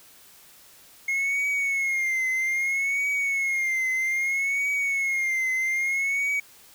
triangle tone with vibrato, 2156 Hz, C#7, 49 cents flat, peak -21 dBFS, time 1.08-6.4 s, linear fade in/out 5 ms, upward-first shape triangle, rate 0.62 Hz, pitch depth 91 cents each way, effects white hiss -52 dBFS RMS until 6.74 s

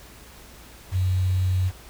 sine tone with quantisation, 92.5 Hz, F#2, in tune, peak -19 dBFS, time 0.91-1.72 s, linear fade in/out 50 ms, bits 7, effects added 60 Hz sine -48 dBFS peak until 1.89 s + pink hiss -47 dBFS RMS until 1.89 s

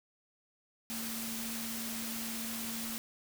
sine tone in noise, 227.5 Hz, A#3, 42 cents flat, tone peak -41 dBFS, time 0.9-2.98 s, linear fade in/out 0 ms, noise white, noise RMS -40 dBFS, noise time 0.9-2.98 s, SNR -4 dB, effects none

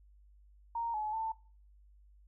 sine tone with pitch steps, 929 / 854 / 890 Hz, A#5 / G#5 / A5, -6 / +48 / +20 cents, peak -33 dBFS, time 0.75-1.32 s, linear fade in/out 5 ms, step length 190 ms, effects noise-tail reverb RT60 0.4 s tail -19 dB re dry + added 50 Hz sine -58 dBFS peak until 2.27 s

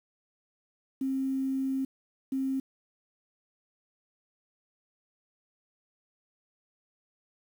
sine tone pair in turn, 266.9 / 266.9 Hz, C4 / C4, +35 / +35 cents, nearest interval unison, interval 0 cents, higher neither, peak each -27 / -27 dBFS, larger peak neither, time 1.01-1.85 / 2.32-2.6 s, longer first, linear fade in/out 5 ms, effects 9-bit

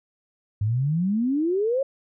sine exponential sweep, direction up, 99.8 to 560 Hz, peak -20 dBFS, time 0.61-1.83 s, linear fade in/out 5 ms, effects none

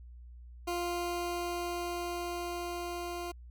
20% pulse tone with level ramp, 349.2 Hz, F4, in tune, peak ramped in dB -27 to -32 dBFS, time 0.67-3.32 s, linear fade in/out 10 ms, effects added 60 Hz sine -47 dBFS peak until 3.5 s

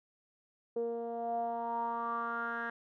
10% pulse tone with low-pass filter sweep, 233.1 Hz, A#3, in tune, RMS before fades -36 dBFS, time 0.76-2.7 s, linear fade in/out 5 ms, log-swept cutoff 470 to 1700 Hz, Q 6.4, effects none

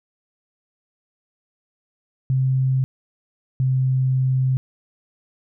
sine tone pair in turn, 131.4 / 130.49 Hz, C3 / C3, +8 / -4 cents, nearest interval unison, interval 12 cents, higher first, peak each -16 dBFS, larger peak neither, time 2.3-2.84 / 3.6-4.57 s, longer second, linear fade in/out 0 ms, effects none

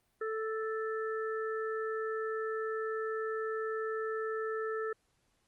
harmonic tone, 440 Hz, A4, in tune, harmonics 1 / 3 / 4, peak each -34 / -40 / -43 dBFS, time 0.21-4.93 s, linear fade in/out 5 ms, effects pink hiss -75 dBFS RMS until 5.47 s + Opus 32 kbps

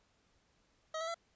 25% pulse tone with pitch steps, 634 / 653.3 / 673.3 Hz, D#5 / E5 / E5, +32 / -16 / +36 cents, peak -33 dBFS, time 0.94-1.144 s, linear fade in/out 5 ms, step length 68 ms, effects pink hiss -73 dBFS RMS until 1.35 s + resampled to 16000 Hz

